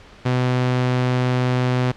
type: tone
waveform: sawtooth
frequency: 125.9 Hz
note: B2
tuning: 34 cents sharp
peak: -13 dBFS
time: 0.25-1.92 s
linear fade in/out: 10 ms
effects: pink hiss -45 dBFS RMS until 1.96 s + low-pass 4000 Hz 12 dB/octave